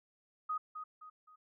sine tone with echo, 1250 Hz, D#6, 8 cents sharp, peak -33 dBFS, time 0.49-0.58 s, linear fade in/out 10 ms, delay 260 ms, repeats 3, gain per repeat -8 dB, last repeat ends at 1.36 s, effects none

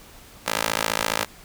15% pulse tone with high-pass filter, 54.7 Hz, A1, 9 cents flat, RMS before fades -25 dBFS, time 0.46-1.25 s, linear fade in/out 10 ms, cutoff 680 Hz, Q 0.51, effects pink hiss -47 dBFS RMS until 1.44 s

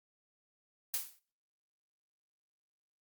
blue noise with exponential decay, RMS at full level -31 dBFS, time 0.94-1.19 s, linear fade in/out 0 ms, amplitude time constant 54 ms, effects noise-tail reverb RT60 0.4 s tail -19 dB re dry + Opus 48 kbps

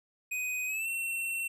square tone with pitch glide, 2500 to 2711 Hz, D#7 to E7, +8 to +48 cents, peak -32 dBFS, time 0.31-1.48 s, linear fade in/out 10 ms, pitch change +140 cents, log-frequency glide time 0.66-0.88 s, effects none

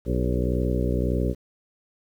harmonic tone with a mistuned harmonic, 61.74 Hz, B1, in tune, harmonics 1 / 2 / 3 / 4 / 5 / 6 / 7 / 8 / 9, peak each -25 / -28 / -30 / -31 / -32 / -33 / -33 / -34 / -35 dBFS, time 0.05-1.35 s, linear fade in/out 50 ms, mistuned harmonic 7, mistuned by -42 cents, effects 9-bit

